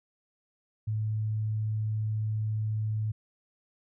sine tone, 108.2 Hz, A2, 29 cents flat, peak -27 dBFS, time 0.87-3.12 s, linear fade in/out 10 ms, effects none

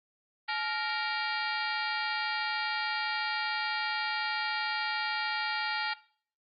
harmonic tone with a mistuned harmonic, 466.2 Hz, A#4, in tune, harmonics 2 / 3 / 4 / 5 / 6 / 7 / 8 / 9 / 10, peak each -35 / -37 / -37 / -39 / -42 / -44 / -45 / -40 / -42 dBFS, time 0.48-5.94 s, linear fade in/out 10 ms, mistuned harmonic 2, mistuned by -150 cents, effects noise-tail reverb RT60 0.5 s tail -19 dB re dry + Opus 24 kbps

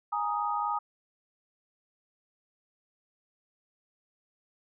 sine chord, Ab suspended second, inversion none, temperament just, 830.6 / 934.4 / 1245.9 Hz, Ab5 / Bb5 / Eb6, 0 / +4 / +2 cents, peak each -32 / -33 / -31 dBFS, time 0.12-0.79 s, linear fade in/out 10 ms, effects none

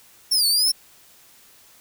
sawtooth linear two-way sweep, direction down then up, 5500 to 4393 to 5420 Hz, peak -14 dBFS, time 0.31-0.72 s, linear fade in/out 10 ms, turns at 0.47 s, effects white hiss -52 dBFS RMS until 1.8 s

